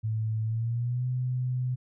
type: tone with pitch glide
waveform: sine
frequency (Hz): 110 to 126.36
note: A2 to B2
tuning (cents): 0 to +40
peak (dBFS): -26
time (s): 0.03-1.76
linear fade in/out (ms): 20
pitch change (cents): +240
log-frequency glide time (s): 0.44-1.06
effects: none